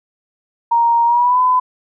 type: tone with pitch glide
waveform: sine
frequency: 935 to 1007.9 Hz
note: A#5 to B5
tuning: +5 to +35 cents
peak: -10 dBFS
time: 0.71-1.6 s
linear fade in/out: 10 ms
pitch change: +130 cents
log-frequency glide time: 1.05-1.4 s
effects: none